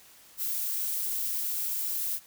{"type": "noise", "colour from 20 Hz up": "violet", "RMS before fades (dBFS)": -31, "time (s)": [0.37, 2.2], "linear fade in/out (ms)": 50, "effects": ["white hiss -55 dBFS RMS until 2.26 s"]}